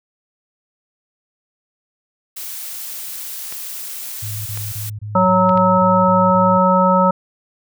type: noise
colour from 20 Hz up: blue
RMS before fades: -29 dBFS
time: 2.36-4.9 s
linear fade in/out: 10 ms
type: clicks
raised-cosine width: 0.3 ms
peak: -16 dBFS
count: 4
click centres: 3.524 / 4.574 / 5.493 / 5.575 s
type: tone bursts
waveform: sine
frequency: 105.4 Hz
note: G#2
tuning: 26 cents sharp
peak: -25 dBFS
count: 9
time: 4.22-6.58 s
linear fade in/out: 10 ms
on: 240 ms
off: 25 ms
type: harmonic tone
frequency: 185 Hz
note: F#3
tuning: in tune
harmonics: 1 / 3 / 5 / 7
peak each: -16 / -16 / -16 / -16 dBFS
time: 5.15-7.11 s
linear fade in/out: 5 ms
effects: none